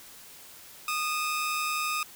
sawtooth tone pair together, 1231 / 2613 Hz, D#6 / E7, -19 / -16 cents, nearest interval octave + minor second, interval 1303 cents, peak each -25 / -31 dBFS, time 0.88-2.03 s, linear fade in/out 2 ms, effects white hiss -49 dBFS RMS until 2.15 s

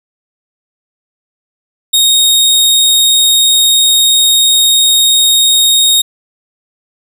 sawtooth tone, 3729 Hz, A#7, in tune, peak -3 dBFS, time 1.93-6.02 s, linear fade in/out 10 ms, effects none

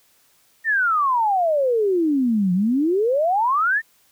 sine exponential two-way sweep, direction down then up, 1864 to 175 to 1864 Hz, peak -16 dBFS, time 0.64-3.82 s, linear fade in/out 50 ms, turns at 2.53 s, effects white hiss -59 dBFS RMS until 4.11 s

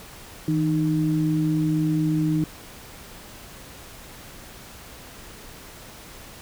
sine tone pair together, 160 / 308.2 Hz, D#3 / D#4, +49 / -16 cents, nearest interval major seventh, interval 1135 cents, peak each -22 dBFS, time 0.48-2.44 s, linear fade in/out 2 ms, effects pink hiss -43 dBFS RMS until 6.41 s

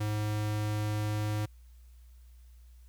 square tone, 105.9 Hz, G#2, 34 cents sharp, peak -30 dBFS, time 0-1.46 s, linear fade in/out 10 ms, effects added 60 Hz sine -51 dBFS peak until 2.88 s + white hiss -70 dBFS RMS until 2.88 s

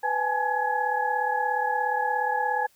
sine tone cluster, 499 / 825 / 862 / 1680 Hz, B4 / G#5 / A5 / G#6, +18 / -12 / -36 / +19 cents, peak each -32 / -27 / -27 / -30 dBFS, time 0.03-2.67 s, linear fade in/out 10 ms, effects white hiss -62 dBFS RMS until 2.75 s

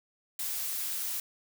blue noise, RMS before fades -34 dBFS, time 0.39-1.2 s, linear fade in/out 2 ms, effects none

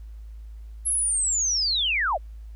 sine linear sweep, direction down, 11175 to 511 Hz, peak -21 dBFS, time 0.85-2.18 s, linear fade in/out 20 ms, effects added 54 Hz sine -37 dBFS peak until 2.55 s + pink hiss -66 dBFS RMS until 2.55 s

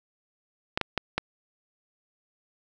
clicks, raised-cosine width 0.3 ms, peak -9 dBFS, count 4, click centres 0.775 / 0.813 / 0.977 / 1.18 s, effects none

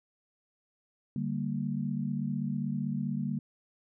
sine chord, G minor, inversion second, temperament equal with one note detuned, 146.83 / 196 / 231.7 Hz, D3 / G3 / Bb3, 0 / 0 / -10 cents, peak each -34 dBFS, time 1.16-3.39 s, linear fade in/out 2 ms, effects none

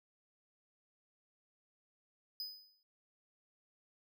square tone with exponential decay, 5000 Hz, D#8, 8 cents sharp, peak -38 dBFS, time 2.4-2.83 s, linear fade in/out 1 ms, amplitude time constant 92 ms, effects none

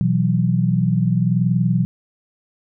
sine chord, B suspended fourth, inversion none, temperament just, 123.47 / 164.63 / 185.21 Hz, B2 / E3 / F#3, 0 / -2 / +2 cents, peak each -19 dBFS, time 0.01-1.85 s, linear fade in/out 0 ms, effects none

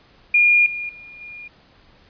sine tone with level steps, 2422 Hz, D#7, 47 cents flat, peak -11 / -25 / -38 / -34 dBFS, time 0.34-1.48 s, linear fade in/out 5 ms, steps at 0.66 / 0.89 / 1.21 s, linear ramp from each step 2 ms, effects pink hiss -53 dBFS RMS until 2.09 s + resampled to 11025 Hz

